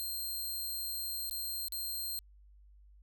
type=tone with dropouts; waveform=5% pulse; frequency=4184 Hz; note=C8; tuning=1 cent flat; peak=-29 dBFS; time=0-2.19 s; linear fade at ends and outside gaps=0 ms; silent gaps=1.297-1.311 / 1.683-1.722 s; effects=added 50 Hz sine -56 dBFS peak until 3.02 s